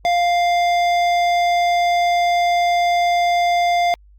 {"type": "tone with hard clipping", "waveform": "sine", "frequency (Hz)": 699, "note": "F5", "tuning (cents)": 1, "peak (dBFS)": -16, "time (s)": [0.05, 3.94], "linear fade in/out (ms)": 0, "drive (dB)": 13, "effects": ["added 50 Hz sine -45 dBFS peak until 4.18 s", "Opus 48 kbps"]}